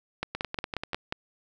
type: two click trains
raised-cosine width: 0.3 ms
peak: -16 / -13 dBFS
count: 7 / 6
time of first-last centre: 0.35-0.933 / 0.23-1.124 s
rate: 10.3 / 5.59 Hz
effects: none